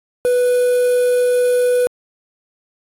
triangle tone with quantisation, 493.9 Hz, B4, in tune, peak -10 dBFS, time 0.25-1.87 s, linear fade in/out 0 ms, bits 5, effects AAC 48 kbps

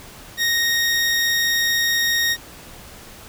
20% pulse tone, 1864.7 Hz, A#6, in tune, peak -12 dBFS, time 0.37-2.37 s, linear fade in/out 50 ms, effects pink hiss -41 dBFS RMS until 3.28 s

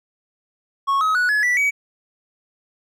triangle tone with pitch steps, 1102 / 1273.2 / 1471 / 1699.5 / 1963.5 / 2269 Hz, C#6 / D#6 / F#6 / G#6 / B6 / C#7, -11 / +39 / -11 / +39 / -11 / +40 cents, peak -14 dBFS, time 0.87-1.71 s, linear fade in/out 20 ms, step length 140 ms, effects none

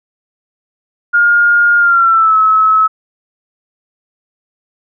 sine tone with pitch glide, 1418 to 1292.8 Hz, F6 to E6, +26 to -34 cents, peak -6 dBFS, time 1.13-2.88 s, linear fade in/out 20 ms, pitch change -160 cents, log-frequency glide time 1.78-2.37 s, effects none

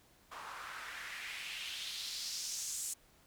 white noise with band-pass filter sweep, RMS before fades -43 dBFS, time 0.31-2.94 s, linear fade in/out 10 ms, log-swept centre 1000 to 8200 Hz, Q 2.5, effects pink hiss -66 dBFS RMS until 3.26 s

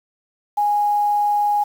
sine tone with quantisation, 827 Hz, G#5, 8 cents flat, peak -15 dBFS, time 0.57-1.64 s, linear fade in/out 10 ms, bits 7, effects none

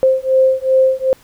sine beating tone pair, 523.3 / 525.9 Hz, C5 / C5, 0 / +9 cents, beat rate 2.6 Hz, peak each -13 dBFS, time 0.03-1.13 s, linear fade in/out 0 ms, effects pink hiss -48 dBFS RMS until 1.23 s

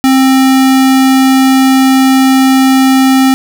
square tone, 264.4 Hz, C4, 18 cents sharp, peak -5 dBFS, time 0.04-3.34 s, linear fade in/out 0 ms, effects none

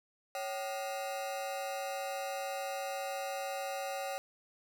40% pulse ring-modulated tone, 662 Hz, E5, 7 cents sharp, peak -32 dBFS, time 0.35-4.18 s, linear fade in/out 0 ms, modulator 107 Hz, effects none

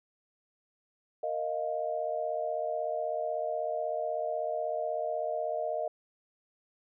sine chord, Bb suspended fourth, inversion none, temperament equal with one note detuned, 464.3 / 622.3 / 698.5 Hz, Bb4 / Eb5 / F5, -7 / 0 / 0 cents, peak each -38 / -32 / -35 dBFS, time 1.23-5.88 s, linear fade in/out 5 ms, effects none

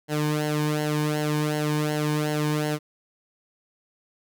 sawtooth tone with flanger, 150.9 Hz, D3, 47 cents sharp, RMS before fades -25 dBFS, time 0.08-2.79 s, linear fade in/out 50 ms, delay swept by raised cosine 0.82 to 1.53 ms, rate 2.7 Hz, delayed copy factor -0.75, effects none

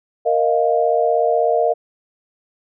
sine chord, Bb suspended fourth, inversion none, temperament equal, 466.2 / 622.3 / 698.5 Hz, Bb4 / Eb5 / F5, 0 / 0 / 0 cents, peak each -18 dBFS, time 0.25-1.74 s, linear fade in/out 20 ms, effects none

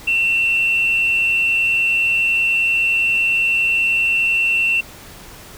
sine tone with frequency modulation, 2705 Hz, E7, 44 cents sharp, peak -13 dBFS, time 0.07-4.81 s, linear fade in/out 10 ms, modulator 113 Hz, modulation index 0.4, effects tanh soft clip ceiling -9 dBFS + pink hiss -39 dBFS RMS until 5.57 s

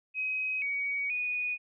sine tone with pitch steps, 2530 / 2254 / 2472 Hz, D#7 / C#7 / D#7, +28 / +28 / -12 cents, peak -29 dBFS, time 0.14-1.58 s, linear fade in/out 50 ms, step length 480 ms, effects none

